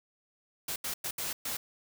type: noise bursts at uneven times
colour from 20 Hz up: white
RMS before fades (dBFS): -35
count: 5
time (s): 0.68-0.76 / 0.84-0.94 / 1.04-1.11 / 1.18-1.33 / 1.45-1.57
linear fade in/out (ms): 5
effects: none